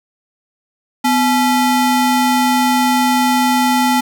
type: ring-modulated tone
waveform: square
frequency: 554.4 Hz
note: C#5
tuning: in tune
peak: -9 dBFS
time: 1.04-4.01 s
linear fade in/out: 10 ms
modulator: 303 Hz
effects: none